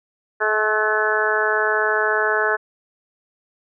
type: harmonic tone with a mistuned harmonic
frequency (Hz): 214.6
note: A3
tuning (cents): -43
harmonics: 2 / 3 / 4 / 5 / 6 / 7 / 8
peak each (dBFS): -23 / -26 / -27 / -27 / -27 / -22 / -23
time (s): 0.4-2.57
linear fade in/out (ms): 20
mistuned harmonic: 6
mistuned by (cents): +19
effects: none